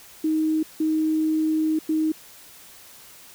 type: tone bursts at uneven times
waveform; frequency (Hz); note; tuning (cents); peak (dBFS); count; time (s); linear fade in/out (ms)
sine; 313.6; D#4; +14; -19; 3; 0.24-0.63 / 0.8-1.79 / 1.89-2.12; 5
effects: white hiss -47 dBFS RMS until 3.34 s